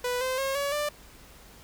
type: tone with pitch steps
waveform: sawtooth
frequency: 493.9 / 516.7 / 540.5 / 565.4 / 591.4 Hz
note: B4 / C5 / C#5 / C#5 / D5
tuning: 0 / -22 / -44 / +34 / +12 cents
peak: -23 dBFS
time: 0.04-0.89 s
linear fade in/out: 5 ms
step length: 170 ms
effects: added 50 Hz sine -55 dBFS peak until 1.63 s + pink hiss -52 dBFS RMS until 1.63 s